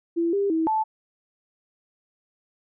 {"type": "tone with pitch steps", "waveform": "sine", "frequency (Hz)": [336.8, 399.8, 322.9, 874], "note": ["E4", "G4", "E4", "A5"], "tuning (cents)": [37, 34, -36, -12], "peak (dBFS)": -20, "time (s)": [0.16, 0.84], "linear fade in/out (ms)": 20, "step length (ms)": 170, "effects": []}